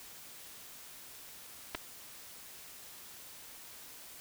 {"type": "clicks", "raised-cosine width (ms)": 0.3, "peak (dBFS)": -20, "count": 2, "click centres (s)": [1.748, 1.751], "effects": ["white hiss -51 dBFS RMS until 4.2 s"]}